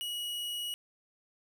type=tone; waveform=45% pulse; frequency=2911 Hz; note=F#7; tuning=29 cents flat; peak=-34 dBFS; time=0.01-0.74 s; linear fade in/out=0 ms; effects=none